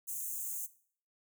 white high-pass noise, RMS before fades -39 dBFS, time 0.07-0.67 s, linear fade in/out 20 ms, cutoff 6300 Hz, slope 96 dB/octave, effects noise-tail reverb RT60 0.5 s tail -17 dB re dry

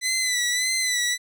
15% pulse tone with vibrato, 2001 Hz, B6, 22 cents sharp, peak -15 dBFS, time 0.01-1.18 s, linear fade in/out 50 ms, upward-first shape sine, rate 1.7 Hz, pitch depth 54 cents each way, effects none

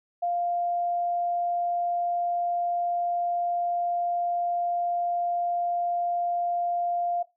sine tone, 698.5 Hz, F5, in tune, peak -24 dBFS, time 0.22-7.23 s, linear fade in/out 10 ms, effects noise-tail reverb RT60 0.2 s tail -17 dB re dry

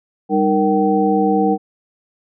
sine tone cluster, 198.8 / 307.9 / 465.7 / 767 Hz, G3 / D#4 / A#4 / G5, +25 / -18 / -2 / -38 cents, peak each -18 dBFS, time 0.29-1.58 s, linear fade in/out 50 ms, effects none

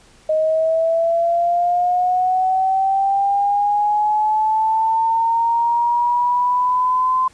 sine linear sweep, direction up, 622.3 to 1033 Hz, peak -14 dBFS, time 0.29-7.28 s, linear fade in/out 5 ms, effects pink hiss -50 dBFS RMS until 7.33 s + resampled to 22050 Hz

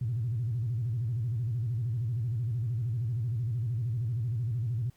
sine tone with vibrato, 116.6 Hz, A#2, 1 cent sharp, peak -27 dBFS, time 0.01-4.9 s, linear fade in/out 5 ms, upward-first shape square, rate 13 Hz, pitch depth 130 cents each way, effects tanh soft clip ceiling -23 dBFS + pink hiss -67 dBFS RMS until 4.96 s

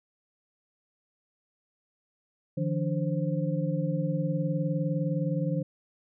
sine tone cluster, 151.8 / 171.4 / 291.5 / 525 Hz, D#3 / F3 / D4 / C5, -42 / -32 / -13 / +6 cents, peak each -29 / -30 / -35 / -34 dBFS, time 2.57-5.63 s, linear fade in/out 10 ms, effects none

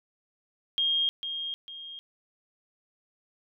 sine tone with echo, 3232 Hz, G#7, 48 cents flat, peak -23 dBFS, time 0.78-1.09 s, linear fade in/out 0 ms, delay 450 ms, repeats 2, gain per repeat -8 dB, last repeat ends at 1.99 s, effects none

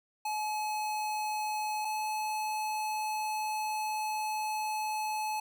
square tone pair in turn, 853 / 858.9 Hz, G#5 / A5, +46 / -42 cents, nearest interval unison, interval 12 cents, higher second, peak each -32 / -32 dBFS, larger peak neither, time 0.25-1.85 / 1.85-5.4 s, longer second, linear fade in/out 5 ms, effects none

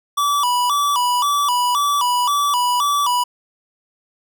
square tone with vibrato, 1064 Hz, C6, 29 cents sharp, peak -16 dBFS, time 0.17-3.24 s, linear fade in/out 10 ms, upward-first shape square, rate 1.9 Hz, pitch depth 140 cents each way, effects none

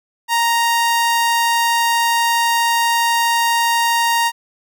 sawtooth tone, 932.3 Hz, A#5, in tune, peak -10 dBFS, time 0.28-4.32 s, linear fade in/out 50 ms, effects none

